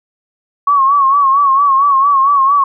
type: tone with vibrato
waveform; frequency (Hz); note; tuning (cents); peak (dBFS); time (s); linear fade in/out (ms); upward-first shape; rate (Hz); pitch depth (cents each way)
sine; 1108.7; C#6; 0; -7; 0.67-2.64; 5; sine; 4.4; 73
effects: none